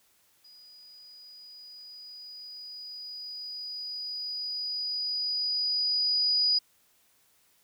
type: tone with level ramp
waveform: sine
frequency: 4927 Hz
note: D#8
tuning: 18 cents flat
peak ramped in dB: -51 to -21 dBFS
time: 0.44-6.59 s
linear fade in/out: 10 ms
effects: white hiss -66 dBFS RMS until 7.63 s